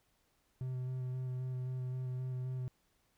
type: tone with vibrato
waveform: triangle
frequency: 127.8 Hz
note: C3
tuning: 40 cents flat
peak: -34 dBFS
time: 0.61-2.68 s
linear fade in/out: 0 ms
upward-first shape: square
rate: 3.8 Hz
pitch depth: 12 cents each way
effects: pink hiss -75 dBFS RMS until 3.17 s